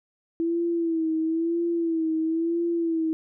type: tone with vibrato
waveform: sine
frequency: 329.6 Hz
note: E4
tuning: in tune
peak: -22 dBFS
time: 0.4-3.13 s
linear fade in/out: 0 ms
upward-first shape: sine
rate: 1 Hz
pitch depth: 59 cents each way
effects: none